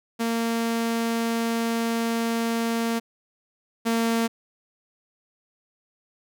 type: tone pair in turn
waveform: sawtooth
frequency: 230 / 229 Hz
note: A#3 / A#3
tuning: -23 / -31 cents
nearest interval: unison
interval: 8 cents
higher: first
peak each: -19 / -17 dBFS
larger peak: second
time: 0.19-3 / 3.85-4.28 s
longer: first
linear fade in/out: 20 ms
effects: none